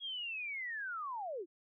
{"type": "linear sweep", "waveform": "sine", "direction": "down", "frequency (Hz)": [3322, 310.6], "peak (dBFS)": -38, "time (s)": [0, 1.46], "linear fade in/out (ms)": 50, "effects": []}